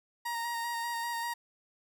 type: tone with vibrato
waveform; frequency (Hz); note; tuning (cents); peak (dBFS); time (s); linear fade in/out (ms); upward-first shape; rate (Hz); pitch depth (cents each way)
30% pulse; 937; A#5; +9; -30; 0.25-1.34; 10; square; 5.1; 18
effects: none